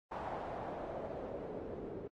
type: noise with low-pass filter sweep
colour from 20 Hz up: white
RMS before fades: -43 dBFS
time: 0.11-2.08 s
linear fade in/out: 10 ms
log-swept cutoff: 860 to 390 Hz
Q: 2.6
effects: AAC 32 kbps